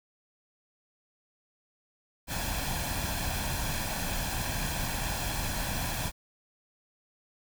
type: noise with comb filter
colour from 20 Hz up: pink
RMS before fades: -32 dBFS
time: 2.27-6.12 s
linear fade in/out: 50 ms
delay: 1.2 ms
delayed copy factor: +0.6
effects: none